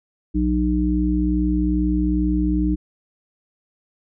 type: harmonic tone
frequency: 61.2 Hz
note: B1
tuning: 15 cents flat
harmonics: 1 / 3 / 5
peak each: -21 / -23 / -20 dBFS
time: 0.34-2.76 s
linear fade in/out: 20 ms
effects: none